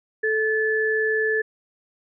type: tone pair together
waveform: sine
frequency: 436.8 / 1735 Hz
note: A4 / A6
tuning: -13 / -25 cents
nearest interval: 2 octaves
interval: 2388 cents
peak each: -22 dBFS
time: 0.23-1.42 s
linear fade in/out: 10 ms
effects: none